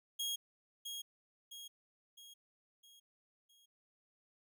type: tone with echo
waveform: sawtooth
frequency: 3277 Hz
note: G#7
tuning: 24 cents flat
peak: -33 dBFS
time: 0.19-0.36 s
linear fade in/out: 10 ms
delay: 660 ms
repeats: 5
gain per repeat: -6 dB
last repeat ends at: 3.66 s
effects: none